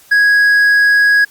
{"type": "tone with hard clipping", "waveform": "sine", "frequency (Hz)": 1659, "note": "G#6", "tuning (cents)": -2, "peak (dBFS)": -8, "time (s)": [0.11, 1.25], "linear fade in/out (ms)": 10, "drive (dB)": 3, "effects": ["white hiss -45 dBFS RMS until 1.3 s", "Opus 48 kbps"]}